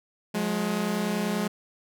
sawtooth tone pair together, 179.83 / 210 Hz, F#3 / G#3, -49 / +19 cents, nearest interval minor third, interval 268 cents, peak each -26 / -23 dBFS, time 0.34-1.48 s, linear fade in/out 10 ms, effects none

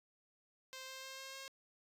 5% pulse tone with pitch steps, 523.3 / 526.9 / 530.6 / 534.3 / 538 Hz, C5 / C5 / C5 / C5 / C5, 0 / +12 / +24 / +36 / +48 cents, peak -36 dBFS, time 0.73-1.48 s, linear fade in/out 0 ms, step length 150 ms, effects resampled to 32000 Hz

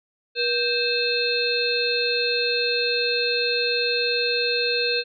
harmonic tone with a mistuned harmonic, 523.3 Hz, C5, in tune, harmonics 1 / 3 / 5 / 7 / 8, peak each -25 / -30 / -26 / -30 / -25 dBFS, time 0.35-5.04 s, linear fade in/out 50 ms, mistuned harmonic 1, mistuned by -150 cents, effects none

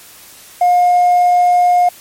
triangle tone with hard clipping, 713 Hz, F5, 36 cents sharp, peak -7 dBFS, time 0.61-1.89 s, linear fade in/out 5 ms, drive 2 dB, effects white hiss -39 dBFS RMS until 2 s + MP3 64 kbps

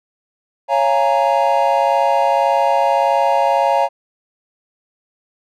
triangle chord, Bb minor seventh, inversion first, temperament equal with one note detuned, 554.4 / 688 / 830.6 / 932.3 Hz, Db5 / F5 / Ab5 / Bb5, 0 / -26 / 0 / 0 cents, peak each -16 dBFS, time 0.68-3.89 s, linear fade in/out 50 ms, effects none

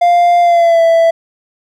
triangle tone with pitch glide, 698.5 to 663.1 Hz, F5 to E5, 0 to +10 cents, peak -4 dBFS, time 0.01-1.11 s, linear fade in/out 10 ms, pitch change -90 cents, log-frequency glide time 0.41-0.82 s, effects none

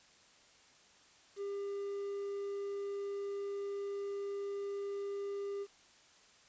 triangle tone with quantisation, 400.6 Hz, G4, 38 cents sharp, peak -35 dBFS, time 1.36-5.67 s, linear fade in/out 50 ms, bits 10, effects white hiss -63 dBFS RMS until 6.48 s + resampled to 16000 Hz

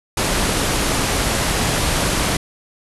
pink low-pass noise, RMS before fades -19 dBFS, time 0.17-2.37 s, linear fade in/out 5 ms, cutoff 12000 Hz, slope 96 dB/octave, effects none

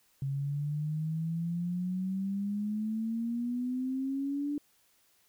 sine exponential sweep, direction up, 135.7 to 293.7 Hz, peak -30 dBFS, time 0.22-4.58 s, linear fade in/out 2 ms, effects white hiss -68 dBFS RMS until 5.28 s

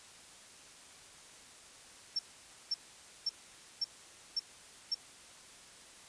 sine tone bursts, 5440 Hz, F8, 46 cents flat, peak -30 dBFS, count 6, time 2.16-4.946 s, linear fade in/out 5 ms, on 31 ms, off 520 ms, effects white hiss -55 dBFS RMS until 6.08 s + resampled to 22050 Hz

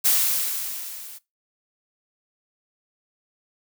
blue noise with level ramp, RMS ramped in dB -17 to -41 dBFS, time 0.04-1.19 s, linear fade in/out 20 ms, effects noise-tail reverb RT60 0.2 s tail -20 dB re dry

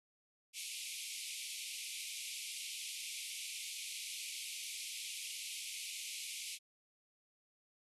pink band-pass noise, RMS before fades -45 dBFS, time 0.53-6.59 s, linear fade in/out 50 ms, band 2200 to 12000 Hz, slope 96 dB/octave, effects none

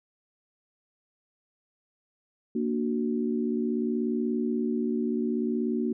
sine chord, Bb augmented, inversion none, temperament equal, 233.1 / 293.7 / 370 Hz, Bb3 / D4 / F#4, 0 / 0 / 0 cents, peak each -27 / -32 / -31 dBFS, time 2.55-5.93 s, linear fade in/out 5 ms, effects none

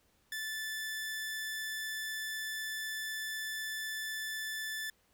sawtooth tone, 1752 Hz, A6, 8 cents flat, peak -33 dBFS, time 0.32-4.9 s, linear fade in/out 2 ms, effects pink hiss -71 dBFS RMS until 5.13 s

